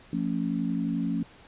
sine chord, F augmented, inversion none, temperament equal with one note detuned, 174.61 / 225.7 / 277.2 Hz, F3 / A3 / C#4, 0 / +44 / 0 cents, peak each -30 dBFS, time 0.13-1.23 s, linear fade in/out 2 ms, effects pink hiss -53 dBFS RMS until 1.47 s + resampled to 8000 Hz

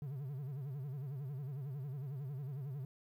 triangle tone with vibrato, 137.3 Hz, C#3, 16 cents flat, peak -38 dBFS, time 0.02-2.85 s, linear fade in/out 2 ms, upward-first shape sine, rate 11 Hz, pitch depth 150 cents each way, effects 12-bit

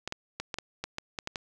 clicks, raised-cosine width 0.2 ms, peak -16 dBFS, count 10, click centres 0.076 / 0.124 / 0.4 / 0.542 / 0.586 / 0.84 / 0.984 / 1.188 / 1.274 / 1.358 s, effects none

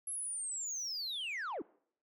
sine linear sweep, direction down, 11175 to 246.6 Hz, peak -34 dBFS, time 0.07-1.62 s, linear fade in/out 5 ms, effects noise-tail reverb RT60 0.6 s tail -24 dB re dry + tanh soft clip ceiling -36 dBFS

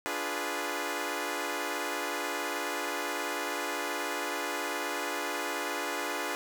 10% pulse chord, D diminished seventh, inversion none, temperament equal with one note detuned, 292.6 / 349.2 / 415.3 / 493.9 Hz, D4 / F4 / Ab4 / Cb5, -6 / 0 / 0 / 0 cents, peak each -29 dBFS, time 0.06-6.35 s, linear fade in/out 0 ms, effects none

